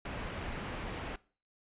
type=low-pass noise; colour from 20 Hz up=pink; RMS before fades=-40 dBFS; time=0.05-1.16 s; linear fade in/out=5 ms; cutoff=3100 Hz; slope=24 dB/octave; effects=noise-tail reverb RT60 0.4 s tail -21 dB re dry + resampled to 8000 Hz